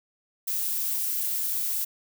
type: noise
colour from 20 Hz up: violet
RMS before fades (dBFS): -28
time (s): 0.47-1.85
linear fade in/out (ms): 10
effects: none